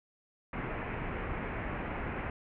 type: low-pass noise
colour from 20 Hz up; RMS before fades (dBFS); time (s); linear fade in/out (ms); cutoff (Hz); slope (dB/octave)
pink; -37; 0.53-2.3; 2; 2500; 48
effects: none